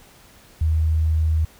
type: tone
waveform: sine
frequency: 79.2 Hz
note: D#2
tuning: 31 cents sharp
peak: -16 dBFS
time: 0.61-1.45 s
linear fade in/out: 5 ms
effects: pink hiss -50 dBFS RMS until 1.59 s